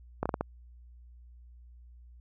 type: slowing click train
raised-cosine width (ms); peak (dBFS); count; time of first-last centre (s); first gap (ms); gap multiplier
1; -15; 5; 0.23-0.41; 26; 1.38
effects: added 60 Hz sine -50 dBFS peak until 2.2 s